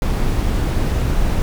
brown noise, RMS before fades -17 dBFS, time 0.02-1.42 s, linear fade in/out 0 ms, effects none

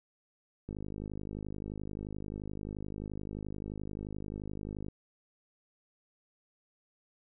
click train, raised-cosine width 3 ms, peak -27 dBFS, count 217, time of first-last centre 0.69-4.884 s, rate 51.5 Hz, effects none

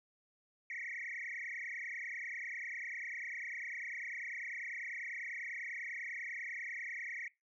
sine tone with frequency modulation, 2062 Hz, C7, 26 cents flat, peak -39 dBFS, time 0.7-7.28 s, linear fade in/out 2 ms, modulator 30.1 Hz, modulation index 7.2, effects noise-tail reverb RT60 0.2 s tail -21 dB re dry + tanh soft clip ceiling -36 dBFS

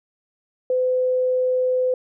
sine tone, 508 Hz, B4, 49 cents sharp, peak -17 dBFS, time 0.7-1.94 s, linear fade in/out 2 ms, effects none

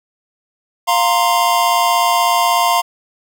square chord, F suspended fourth, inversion none, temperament just, 698.5 / 931.3 / 1047.7 Hz, F5 / Bb5 / C6, 0 / -2 / +2 cents, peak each -17 dBFS, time 0.87-2.82 s, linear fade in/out 20 ms, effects none

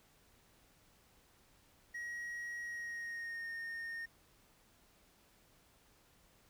triangle tone with pitch glide, 1900 to 1838.5 Hz, A#6 to A#6, +33 to -24 cents, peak -39 dBFS, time 1.94-4.06 s, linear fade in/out 10 ms, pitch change -57 cents, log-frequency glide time 2.61-3.5 s, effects pink hiss -68 dBFS RMS until 6.49 s

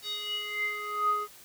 square tone with band-pass filter sweep, 417.2 Hz, G#4, 8 cents sharp, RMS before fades -32 dBFS, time 0.02-1.28 s, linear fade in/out 50 ms, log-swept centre 4200 to 1000 Hz, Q 8.8, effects white hiss -52 dBFS RMS until 1.44 s

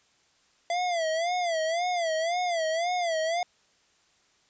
square tone with vibrato, 677 Hz, E5, 46 cents sharp, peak -26 dBFS, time 0.7-3.43 s, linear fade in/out 2 ms, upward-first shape sine, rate 1.9 Hz, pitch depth 120 cents each way, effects white hiss -65 dBFS RMS until 4.49 s + resampled to 16000 Hz

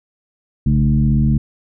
sine tone with frequency modulation, 139.4 Hz, C#3, 10 cents sharp, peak -11 dBFS, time 0.66-1.38 s, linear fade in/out 5 ms, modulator 76.4 Hz, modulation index 1.2, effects none

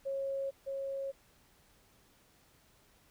sine tone pair in turn, 546 / 546 Hz, C#5 / C#5, -26 / -26 cents, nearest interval unison, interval 0 cents, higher neither, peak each -33 / -35 dBFS, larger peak first, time 0.05-0.51 / 0.66-1.12 s, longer neither, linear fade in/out 20 ms, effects pink hiss -66 dBFS RMS until 3.1 s

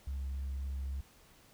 sine tone with vibrato, 67.7 Hz, C#2, 40 cents flat, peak -33 dBFS, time 0.07-1.01 s, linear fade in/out 5 ms, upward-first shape sine, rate 3.7 Hz, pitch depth 10 cents each way, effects tanh soft clip ceiling -33 dBFS + pink hiss -62 dBFS RMS until 1.53 s

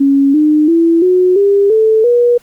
sine tone with pitch steps, 276.8 / 303.6 / 333 / 365.2 / 400.6 / 439.4 / 481.9 Hz, C#4 / D#4 / E4 / F#4 / G4 / A4 / B4, -2 / -42 / +18 / -23 / +38 / -2 / -43 cents, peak -6 dBFS, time 0-2.38 s, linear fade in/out 10 ms, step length 340 ms, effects pink hiss -48 dBFS RMS until 2.42 s

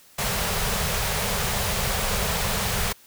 pink band-stop noise, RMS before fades -25 dBFS, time 0.18-2.93 s, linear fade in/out 10 ms, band 220 to 390 Hz, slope 96 dB/octave, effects white hiss -53 dBFS RMS until 3.06 s

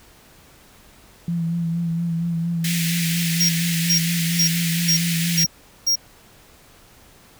sine tone with vibrato, 168.3 Hz, E3, 36 cents sharp, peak -20 dBFS, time 1.28-5.45 s, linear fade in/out 2 ms, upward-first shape sine, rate 4.3 Hz, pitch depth 31 cents each way
pink high-pass noise, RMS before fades -26 dBFS, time 2.64-5.44 s, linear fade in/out 5 ms, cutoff 1800 Hz, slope 48 dB/octave
square tone bursts, 5600 Hz, F8, 4 cents sharp, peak -16 dBFS, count 6, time 3.4-5.958 s, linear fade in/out 10 ms, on 93 ms, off 400 ms
effects pink hiss -50 dBFS RMS until 7.39 s

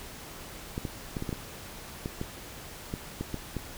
clicks, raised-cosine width 3 ms, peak -19 dBFS, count 12, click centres 0.779 / 0.852 / 1.168 / 1.224 / 1.292 / 1.328 / 2.059 / 2.214 / 2.939 / 3.21 / 3.343 / 3.567 s, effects pink hiss -44 dBFS RMS until 3.77 s

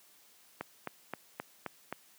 click train, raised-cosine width 0.5 ms, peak -21 dBFS, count 6, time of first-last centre 0.61-1.926 s, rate 3.8 Hz, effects white hiss -62 dBFS RMS until 2.18 s + high-pass 150 Hz 12 dB/octave

